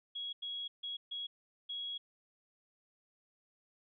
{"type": "tone bursts at uneven times", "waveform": "sine", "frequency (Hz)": 3322, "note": "G#7", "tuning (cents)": 0, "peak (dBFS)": -38, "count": 5, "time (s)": [[0.15, 0.33], [0.42, 0.68], [0.83, 0.97], [1.11, 1.27], [1.69, 1.98]], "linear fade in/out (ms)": 10, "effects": []}